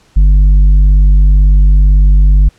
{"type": "tone with tanh clipping", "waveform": "triangle", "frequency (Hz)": 49, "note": "G1", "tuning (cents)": 0, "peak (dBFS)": -4, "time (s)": [0.16, 2.49], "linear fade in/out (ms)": 10, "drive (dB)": 10, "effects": ["pink hiss -49 dBFS RMS until 2.58 s", "low-pass 8000 Hz 12 dB/octave"]}